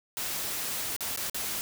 white noise with dropouts, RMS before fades -33 dBFS, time 0.17-1.61 s, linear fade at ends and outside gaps 0 ms, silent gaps 0.964-1.007 / 1.161-1.174 / 1.298-1.345 s, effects none

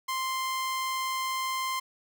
sawtooth tone, 1046.5 Hz, C6, in tune, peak -25 dBFS, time 0.08-1.8 s, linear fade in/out 10 ms, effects none

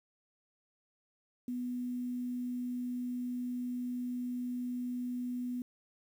sine tone with quantisation, 246.9 Hz, B3, in tune, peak -34 dBFS, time 1.48-5.62 s, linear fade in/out 2 ms, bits 10, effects none

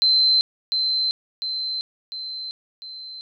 sine tone with echo, 4086 Hz, C8, 42 cents flat, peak -14 dBFS, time 0.02-0.41 s, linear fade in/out 0 ms, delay 700 ms, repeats 4, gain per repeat -5 dB, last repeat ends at 3.21 s, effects none

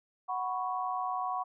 sine chord, F# suspended fourth, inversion none, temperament equal, 740 / 987.8 / 1108.7 Hz, F#5 / B5 / C#6, 0 / 0 / 0 cents, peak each -34 / -37 / -35 dBFS, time 0.28-1.44 s, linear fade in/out 20 ms, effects none

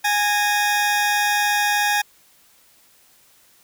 20% pulse tone pair together, 826.8 / 1837 Hz, G#5 / A#6, -8 / -26 cents, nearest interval octave + major second, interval 1382 cents, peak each -13 / -20 dBFS, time 0.04-2.02 s, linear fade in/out 10 ms, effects white hiss -55 dBFS RMS until 3.63 s

